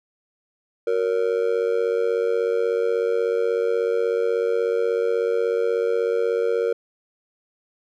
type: tone with amplitude modulation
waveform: triangle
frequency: 465.3 Hz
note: A#4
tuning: 3 cents flat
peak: -13 dBFS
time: 0.87-6.73 s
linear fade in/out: 5 ms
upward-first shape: sine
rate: 96.4 Hz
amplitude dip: 90%
effects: none